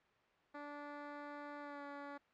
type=tone with pitch glide; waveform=10% pulse; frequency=291 to 284.7 Hz; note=D4 to C#4; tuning=-16 to +46 cents; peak=-38 dBFS; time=0.54-2.18 s; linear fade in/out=10 ms; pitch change=-38 cents; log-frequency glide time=1.6-1.83 s; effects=white hiss -71 dBFS RMS until 2.33 s + low-pass 2000 Hz 12 dB/octave